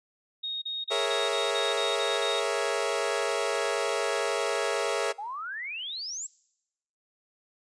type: tone bursts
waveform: sine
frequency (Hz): 3729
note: A#7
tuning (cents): 0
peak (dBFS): -30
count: 9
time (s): 0.43-2.404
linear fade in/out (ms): 10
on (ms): 190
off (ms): 33
type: chord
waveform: sawtooth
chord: A# half-diminished seventh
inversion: third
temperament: equal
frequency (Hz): 415.3 / 466.2 / 554.4 / 659.3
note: G#4 / A#4 / C#5 / E5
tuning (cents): 0 / 0 / 0 / 0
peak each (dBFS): -28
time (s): 0.9-5.13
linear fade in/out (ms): 20
type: exponential sweep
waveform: sine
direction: up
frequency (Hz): 781 to 7800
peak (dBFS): -33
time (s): 5.18-6.27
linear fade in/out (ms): 10
effects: noise-tail reverb RT60 0.9 s tail -24 dB re dry + resampled to 22050 Hz